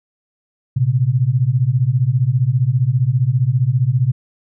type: beating tone pair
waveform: sine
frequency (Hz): 117.9 / 132.9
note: A#2 / C3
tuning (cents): +20 / +27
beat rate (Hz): 15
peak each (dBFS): -16 / -15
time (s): 0.76-4.12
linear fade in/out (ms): 10
effects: none